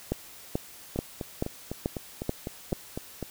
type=two click trains; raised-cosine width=2 ms; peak=-13 / -19 dBFS; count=7 / 10; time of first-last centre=0.12-2.729 / 0.96-3.227 s; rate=2.3 / 3.97 Hz; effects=white hiss -48 dBFS RMS until 3.3 s